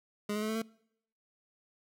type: tone with pitch steps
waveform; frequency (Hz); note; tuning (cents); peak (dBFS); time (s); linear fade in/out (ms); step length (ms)
25% pulse; 207.7 / 211.8 / 216 / 220.3 / 224.7; G#3 / G#3 / A3 / A3 / A3; 0 / +34 / -32 / +2 / +37; -28; 0.29-0.62; 5; 66
effects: noise-tail reverb RT60 0.7 s tail -24 dB re dry